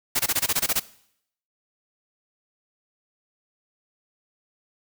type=noise bursts; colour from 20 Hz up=white; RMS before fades=-22 dBFS; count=10; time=0.15-0.799 s; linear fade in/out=10 ms; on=46 ms; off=21 ms; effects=noise-tail reverb RT60 0.7 s tail -19 dB re dry